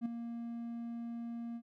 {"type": "tone with ADSR envelope", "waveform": "triangle", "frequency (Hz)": 233.8, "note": "A#3", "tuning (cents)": 5, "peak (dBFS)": -28, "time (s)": [0.01, 1.62], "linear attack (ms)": 46, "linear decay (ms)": 7, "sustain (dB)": -9, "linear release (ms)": 62, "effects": []}